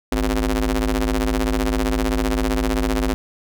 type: ring-modulated tone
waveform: sawtooth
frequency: 107.8 Hz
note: A2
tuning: 35 cents flat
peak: -11 dBFS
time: 0.12-3.14 s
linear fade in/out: 0 ms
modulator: 154 Hz
effects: none